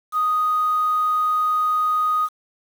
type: tone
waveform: sine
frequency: 1244.5 Hz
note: D#6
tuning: in tune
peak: -16 dBFS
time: 0.12-2.29 s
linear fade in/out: 50 ms
effects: tanh soft clip ceiling -13 dBFS + 7-bit